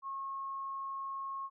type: tone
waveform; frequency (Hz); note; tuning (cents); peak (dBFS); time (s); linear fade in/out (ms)
sine; 1087; C#6; -34; -37; 0.02-1.5; 50
effects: none